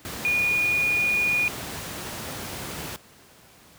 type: tone in noise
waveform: sine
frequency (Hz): 2445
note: D#7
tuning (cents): -31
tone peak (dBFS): -20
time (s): 0.25-1.48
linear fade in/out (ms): 0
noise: pink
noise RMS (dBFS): -34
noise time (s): 0.05-2.96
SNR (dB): +11
effects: pink hiss -52 dBFS RMS until 3.78 s + high-pass 80 Hz 12 dB/octave